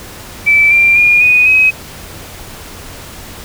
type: tone with pitch steps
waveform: sine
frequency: 2318 / 2371 / 2425 / 2480 / 2537 Hz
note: D7 / D7 / D#7 / D#7 / D#7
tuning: -23 / +16 / -45 / -6 / +33 cents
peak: -5 dBFS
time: 0.46-1.71 s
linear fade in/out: 20 ms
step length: 250 ms
effects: added 90 Hz sine -39 dBFS peak until 3.44 s + pink hiss -31 dBFS RMS until 3.44 s